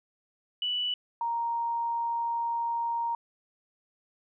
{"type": "tone pair in turn", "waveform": "sine", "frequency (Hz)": [2962, 933], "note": ["F#7", "A#5"], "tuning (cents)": [1, 1], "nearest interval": "octave + minor sixth", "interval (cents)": 2000, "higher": "first", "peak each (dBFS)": -27, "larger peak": "neither", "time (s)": [[0.62, 0.94], [1.21, 3.15]], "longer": "second", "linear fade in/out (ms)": 2, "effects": []}